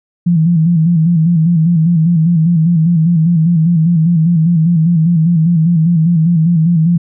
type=tone with vibrato; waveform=sine; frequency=166 Hz; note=E3; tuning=12 cents sharp; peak=-7 dBFS; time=0.26-6.98 s; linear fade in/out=10 ms; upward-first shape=square; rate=5 Hz; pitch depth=75 cents each way; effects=none